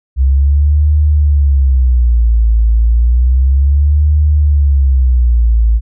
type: tone with vibrato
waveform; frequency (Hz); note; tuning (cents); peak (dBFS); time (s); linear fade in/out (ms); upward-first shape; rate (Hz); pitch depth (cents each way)
sine; 64.6; C2; -21; -6; 0.16-5.81; 50; sine; 0.31; 260
effects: none